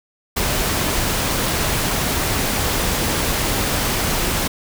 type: noise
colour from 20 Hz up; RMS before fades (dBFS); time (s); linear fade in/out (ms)
pink; -20; 0.36-4.48; 10
effects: none